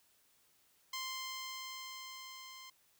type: tone with level ramp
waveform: 10% pulse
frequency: 1046.5 Hz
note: C6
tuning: in tune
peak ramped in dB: -30 to -42 dBFS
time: 0.93-2.7 s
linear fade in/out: 5 ms
effects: white hiss -71 dBFS RMS until 2.99 s